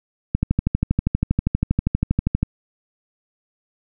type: click train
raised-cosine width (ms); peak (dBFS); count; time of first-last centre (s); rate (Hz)
5; -5; 27; 0.35-2.43; 12.5
effects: none

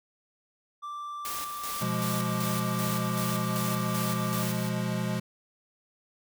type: tone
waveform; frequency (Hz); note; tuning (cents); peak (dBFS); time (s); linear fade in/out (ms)
triangle; 1174.7; D6; 0; -33; 0.82-4.44; 20
type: noise with tremolo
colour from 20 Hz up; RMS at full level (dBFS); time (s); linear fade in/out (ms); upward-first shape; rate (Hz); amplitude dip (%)
white; -36; 1.25-4.69; 0; square; 2.6; 55
type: chord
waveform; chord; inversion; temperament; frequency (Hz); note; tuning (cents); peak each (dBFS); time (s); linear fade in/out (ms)
square; F diminished; second; equal; 123.47 / 174.61 / 207.7; Cb3 / F3 / Ab3; 0 / 0 / 0; -33; 1.81-5.2; 10
effects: none

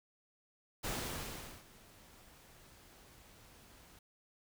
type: noise with ADSR envelope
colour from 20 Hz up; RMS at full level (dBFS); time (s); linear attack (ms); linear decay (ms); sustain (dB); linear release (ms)
pink; -38; 0.83-3.99; 20; 780; -22; 4
effects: none

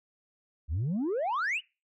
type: exponential sweep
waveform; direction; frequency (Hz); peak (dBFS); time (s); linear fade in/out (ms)
sine; up; 67 to 3067; -25; 0.68-1.61; 50
effects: noise-tail reverb RT60 0.3 s tail -26 dB re dry + tanh soft clip ceiling -26 dBFS

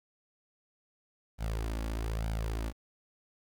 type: tone with flanger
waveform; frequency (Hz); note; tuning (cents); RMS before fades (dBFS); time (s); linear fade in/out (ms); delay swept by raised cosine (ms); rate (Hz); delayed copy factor
sawtooth; 55; A1; 0; -34; 1.38-2.73; 50; 1.3 to 3.6; 1.1; +0.65
effects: 11-bit

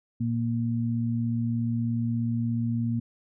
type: tone pair together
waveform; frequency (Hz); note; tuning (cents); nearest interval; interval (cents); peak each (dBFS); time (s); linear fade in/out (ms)
sine; 116.8 / 233.6; A#2 / A#3; +4 / +4; octave; 1200; -27; 0.2-3; 10
effects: none

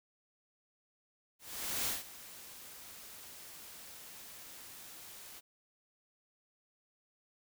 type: noise with ADSR envelope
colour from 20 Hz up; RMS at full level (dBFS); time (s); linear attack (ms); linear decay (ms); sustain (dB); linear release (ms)
white; -34; 1.39-5.41; 480; 160; -17; 25
effects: none

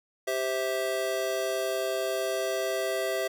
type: chord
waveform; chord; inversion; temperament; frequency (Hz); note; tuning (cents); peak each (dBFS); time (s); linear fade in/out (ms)
square; C major; second; just; 392.4 / 523.3 / 654.1; G4 / C5 / E5; +2 / 0 / -14; -33 / -34 / -31; 0.27-3.28; 10
effects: none

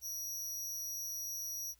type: tone with amplitude modulation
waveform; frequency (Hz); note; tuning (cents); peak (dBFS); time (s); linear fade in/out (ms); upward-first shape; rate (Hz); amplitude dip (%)
sawtooth; 5770; F#8; -44; -33; 0.01-1.75; 50; sine; 207; 70
effects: added 60 Hz sine -68 dBFS peak until 1.79 s + white hiss -71 dBFS RMS until 1.79 s

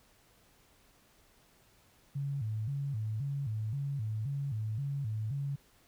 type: tone with vibrato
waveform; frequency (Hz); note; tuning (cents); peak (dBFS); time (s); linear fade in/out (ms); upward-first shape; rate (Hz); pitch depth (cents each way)
sine; 123.47; B2; 0; -32; 2.15-5.56; 10; square; 1.9; 220
effects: pink hiss -65 dBFS RMS until 5.87 s

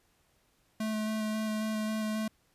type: tone with vibrato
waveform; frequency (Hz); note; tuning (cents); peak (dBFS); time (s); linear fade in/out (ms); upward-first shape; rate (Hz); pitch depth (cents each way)
square; 216.5; A3; -28; -31; 0.8-2.28; 5; square; 3.7; 10
effects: pink hiss -70 dBFS RMS until 2.54 s + resampled to 32000 Hz

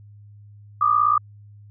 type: tone pair together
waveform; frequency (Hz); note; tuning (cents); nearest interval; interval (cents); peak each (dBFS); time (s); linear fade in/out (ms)
sine; 1174.7 / 1232.5; D6 / D#6; 0 / -17; minor second; 83; -18; 0.81-1.18; 5
effects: added 103 Hz sine -43 dBFS peak until 1.7 s

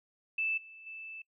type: tone with level steps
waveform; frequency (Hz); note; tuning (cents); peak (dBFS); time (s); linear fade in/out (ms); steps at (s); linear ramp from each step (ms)
sine; 2637; E7; 0; -29 / -49 / -42; 0.38-1.22; 5; 0.57 / 0.86; 10
effects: noise-tail reverb RT60 0.1 s tail -24 dB re dry

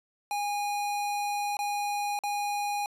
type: tone with dropouts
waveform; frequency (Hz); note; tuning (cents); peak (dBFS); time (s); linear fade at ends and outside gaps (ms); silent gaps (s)
square; 820; G#5; -22; -29; 0.31-2.86; 1; 1.569-1.59 / 2.19-2.236
effects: resampled to 32000 Hz

